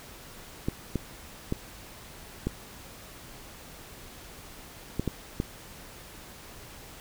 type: clicks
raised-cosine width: 3 ms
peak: -14 dBFS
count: 7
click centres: 0.685 / 0.957 / 1.524 / 2.47 / 4.996 / 5.077 / 5.401 s
effects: pink hiss -47 dBFS RMS until 7 s